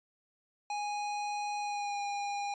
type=tone with pitch glide; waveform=square; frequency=827 to 811.4 Hz; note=G#5 to G#5; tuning=-8 to -41 cents; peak=-34 dBFS; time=0.7-2.54 s; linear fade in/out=2 ms; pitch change=-33 cents; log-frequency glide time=1.59-2.01 s; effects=resampled to 16000 Hz